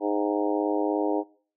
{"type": "harmonic tone with a mistuned harmonic", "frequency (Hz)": 103.2, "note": "G#2", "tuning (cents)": -10, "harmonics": [3, 4, 5, 6, 7, 8, 9], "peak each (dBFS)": [-27, -29, -31, -33, -34, -35, -36], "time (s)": [0, 1.24], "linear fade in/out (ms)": 50, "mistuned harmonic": 8, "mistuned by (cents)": -43, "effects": ["noise-tail reverb RT60 0.5 s tail -23 dB re dry"]}